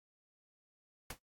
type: noise with exponential decay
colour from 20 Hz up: pink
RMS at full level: -38 dBFS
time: 1.1-1.19 s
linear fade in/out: 5 ms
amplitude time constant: 19 ms
effects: noise-tail reverb RT60 0.1 s tail -18 dB re dry + AAC 64 kbps